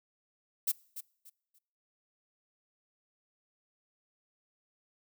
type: noise with echo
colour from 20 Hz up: violet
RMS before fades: -29 dBFS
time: 0.67-0.72 s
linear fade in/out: 10 ms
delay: 290 ms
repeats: 3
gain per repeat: -12 dB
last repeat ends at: 1.59 s
effects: noise-tail reverb RT60 0.7 s tail -24 dB re dry